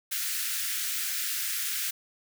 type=high-pass noise; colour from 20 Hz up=white; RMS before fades=-31 dBFS; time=0.11-1.91 s; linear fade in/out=10 ms; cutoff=1400 Hz; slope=48 dB/octave; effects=none